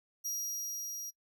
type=tone with level ramp; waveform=sawtooth; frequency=5720 Hz; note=F8; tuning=41 cents sharp; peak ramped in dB=-31 to -37 dBFS; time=0.24-1.11 s; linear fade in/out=20 ms; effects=noise-tail reverb RT60 0.1 s tail -24 dB re dry